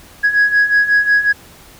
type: beating tone pair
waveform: sine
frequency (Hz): 1661.2 / 1666.7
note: G#6 / G#6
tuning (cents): 0 / +6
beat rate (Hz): 5.5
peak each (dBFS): -14 / -10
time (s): 0.23-1.33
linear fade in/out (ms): 20
effects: tanh soft clip ceiling -6 dBFS + pink hiss -42 dBFS RMS until 1.79 s